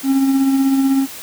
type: tone with tremolo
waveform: triangle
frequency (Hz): 270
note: C#4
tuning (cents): -45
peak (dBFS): -8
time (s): 0.03-1.07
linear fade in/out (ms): 50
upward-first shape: triangle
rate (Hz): 16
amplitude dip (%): 40
effects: white hiss -33 dBFS RMS until 1.22 s + high-pass 100 Hz 12 dB/octave